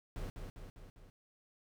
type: noise with echo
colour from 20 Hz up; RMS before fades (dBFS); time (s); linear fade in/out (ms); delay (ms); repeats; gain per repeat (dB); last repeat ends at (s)
brown; -41; 0.16-0.3; 0; 200; 4; -4; 1.1
effects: none